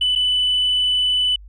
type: tone with dropouts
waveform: sine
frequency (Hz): 2991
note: F#7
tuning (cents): +18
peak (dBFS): -14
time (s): 0.01-1.36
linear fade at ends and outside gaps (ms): 5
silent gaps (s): 0.153-0.158
effects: tanh soft clip ceiling -12 dBFS + added 50 Hz sine -38 dBFS peak until 1.48 s